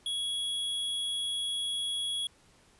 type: tone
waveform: square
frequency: 3340 Hz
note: G#7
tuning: 9 cents sharp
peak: -31 dBFS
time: 0.06-2.27 s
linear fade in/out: 2 ms
effects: pink hiss -62 dBFS RMS until 2.79 s + resampled to 24000 Hz